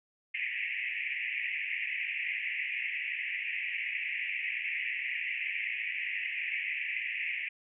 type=band-pass noise; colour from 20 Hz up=pink; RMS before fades=-35 dBFS; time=0.34-7.49 s; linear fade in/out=10 ms; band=1900 to 2700 Hz; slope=96 dB/octave; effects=none